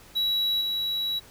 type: tone with level steps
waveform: triangle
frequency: 3900 Hz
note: B7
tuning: 23 cents flat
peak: -21 / -24 dBFS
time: 0.15-1.2 s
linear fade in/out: 20 ms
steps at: 0.61 s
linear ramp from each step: 2 ms
effects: pink hiss -51 dBFS RMS until 1.3 s